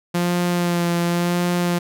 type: tone with vibrato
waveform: sawtooth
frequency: 174 Hz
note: F3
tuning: 6 cents flat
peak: -14 dBFS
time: 0.14-1.79 s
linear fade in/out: 10 ms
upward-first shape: sine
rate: 0.92 Hz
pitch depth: 21 cents each way
effects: none